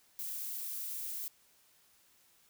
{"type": "noise", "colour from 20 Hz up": "violet", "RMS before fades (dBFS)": -40, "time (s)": [0.19, 1.28], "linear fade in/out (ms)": 0, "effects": ["white hiss -67 dBFS RMS until 2.49 s"]}